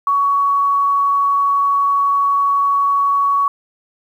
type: tone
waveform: sine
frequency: 1122 Hz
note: C#6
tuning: 21 cents sharp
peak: -12 dBFS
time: 0.07-3.48 s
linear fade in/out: 2 ms
effects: 8-bit